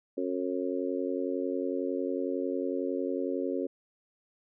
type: harmonic tone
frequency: 91 Hz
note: F#2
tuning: 28 cents flat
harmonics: 3 / 4 / 5 / 6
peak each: -33 / -34 / -35 / -36 dBFS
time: 0.17-3.67 s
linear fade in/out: 10 ms
effects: none